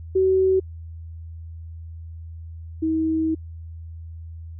sine tone pair in turn, 378.2 / 319.1 Hz, F#4 / D#4, +38 / +44 cents, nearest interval minor third, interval 294 cents, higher first, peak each -15 / -19 dBFS, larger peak first, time 0.15-0.6 / 2.82-3.35 s, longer second, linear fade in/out 10 ms, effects added 82 Hz sine -34 dBFS peak until 4.59 s

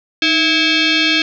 sine tone with frequency modulation, 311.7 Hz, D#4, 3 cents sharp, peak -11 dBFS, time 0.22-1.22 s, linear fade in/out 2 ms, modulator 976 Hz, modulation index 4.1, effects none

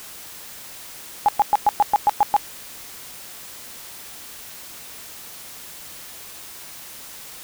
sine tone bursts, 829 Hz, G#5, 3 cents flat, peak -11 dBFS, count 9, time 1.26-2.365 s, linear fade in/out 0 ms, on 25 ms, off 110 ms, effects white hiss -39 dBFS RMS until 7.43 s

